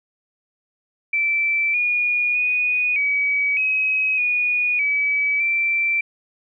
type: tone with pitch steps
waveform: sine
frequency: 2330 / 2443 / 2474 / 2274 / 2542 / 2458 / 2287 / 2343 Hz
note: D7 / D#7 / D#7 / C#7 / D#7 / D#7 / D7 / D7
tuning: -14 / -32 / -10 / +44 / +36 / -22 / -47 / -5 cents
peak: -17 dBFS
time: 1.13-6.01 s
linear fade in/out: 5 ms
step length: 610 ms
effects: none

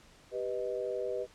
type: chord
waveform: sine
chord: G augmented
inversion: none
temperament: equal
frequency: 392 / 493.9 / 622.3 Hz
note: G4 / B4 / D#5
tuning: 0 / 0 / 0 cents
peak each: -37 / -35 / -38 dBFS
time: 0.31-1.27 s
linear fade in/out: 50 ms
effects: pink hiss -59 dBFS RMS until 1.34 s + low-pass 8000 Hz 12 dB/octave

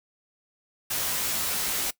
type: noise with comb filter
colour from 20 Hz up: white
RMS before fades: -28 dBFS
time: 0.9-1.91 s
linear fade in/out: 10 ms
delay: 16 ms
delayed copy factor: -0.7
effects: noise-tail reverb RT60 0.1 s tail -20 dB re dry

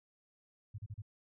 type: tone bursts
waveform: sine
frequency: 104.5 Hz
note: G#2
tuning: 11 cents sharp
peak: -40 dBFS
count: 4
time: 0.74-1.021 s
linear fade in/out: 10 ms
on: 44 ms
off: 35 ms
effects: none

